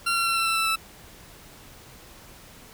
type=tone with pitch steps; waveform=20% pulse; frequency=1373 / 1363.5 / 1354.1 / 1344.7 / 1335.5 / 1326.2 / 1317.1 Hz; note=F6 / F6 / E6 / E6 / E6 / E6 / E6; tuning=-30 / -42 / +46 / +34 / +22 / +10 / -2 cents; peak=-17 dBFS; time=0.06-0.76 s; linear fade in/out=10 ms; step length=100 ms; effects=pink hiss -48 dBFS RMS until 2.73 s